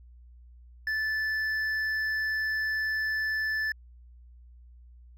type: tone with hard clipping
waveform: triangle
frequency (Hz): 1749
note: A6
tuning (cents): -11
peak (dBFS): -28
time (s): 0.87-3.72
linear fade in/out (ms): 2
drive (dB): 8
effects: added 60 Hz sine -49 dBFS peak until 5.17 s